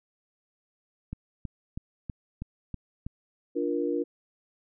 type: click train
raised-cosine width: 5 ms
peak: -22 dBFS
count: 7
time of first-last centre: 1.13-3.065 s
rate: 3.1 Hz
type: chord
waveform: sine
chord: Bb major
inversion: first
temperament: equal with one note detuned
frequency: 293.7 / 349.2 / 472.9 Hz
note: D4 / F4 / Bb4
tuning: 0 / 0 / +25 cents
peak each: -30 dBFS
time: 3.55-4.04 s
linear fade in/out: 20 ms
effects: none